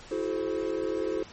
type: chord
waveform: triangle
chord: F# half-diminished seventh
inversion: third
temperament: equal with one note detuned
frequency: 329.6 / 370 / 429.2 / 523.3 Hz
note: E4 / F#4 / A4 / C5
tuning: 0 / 0 / -43 / 0 cents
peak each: -31 / -31 / -30 / -33 dBFS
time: 0.11-1.23 s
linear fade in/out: 5 ms
effects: pink hiss -48 dBFS RMS until 1.32 s + MP3 32 kbps